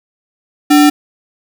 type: tone with sample-and-hold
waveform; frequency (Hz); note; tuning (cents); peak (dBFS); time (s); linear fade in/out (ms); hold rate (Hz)
sine; 293.7; D4; 0; -4; 0.7-0.9; 10; 1050
effects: none